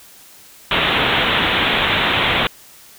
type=low-pass noise; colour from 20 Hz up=white; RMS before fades=-17 dBFS; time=0.71-2.47 s; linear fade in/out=2 ms; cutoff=3700 Hz; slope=96 dB/octave; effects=white hiss -44 dBFS RMS until 2.98 s